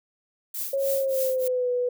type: noise with tremolo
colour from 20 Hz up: violet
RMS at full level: -29 dBFS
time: 0.54-1.48 s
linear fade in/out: 5 ms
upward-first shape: triangle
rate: 3.3 Hz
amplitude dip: 100%
type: tone with pitch glide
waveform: sine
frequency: 547 to 493 Hz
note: C#5 to B4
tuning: -23 to -3 cents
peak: -22 dBFS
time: 0.73-1.89 s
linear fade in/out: 5 ms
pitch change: -180 cents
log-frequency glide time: 0.94-1.7 s
effects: none